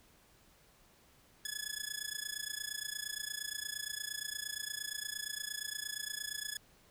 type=tone with amplitude modulation; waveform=10% pulse; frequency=1702 Hz; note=G#6; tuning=42 cents sharp; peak=-26 dBFS; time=1.45-6.57 s; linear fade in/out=2 ms; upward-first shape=sine; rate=28.6 Hz; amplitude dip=90%; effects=pink hiss -65 dBFS RMS until 6.9 s